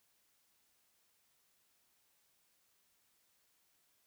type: silence
effects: white hiss -75 dBFS RMS until 4.06 s